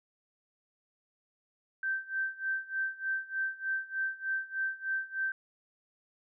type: tone with tremolo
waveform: sine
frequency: 1558 Hz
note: G6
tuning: 11 cents flat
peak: -28 dBFS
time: 1.83-5.32 s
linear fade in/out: 2 ms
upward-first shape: sine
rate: 3.3 Hz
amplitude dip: 90%
effects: none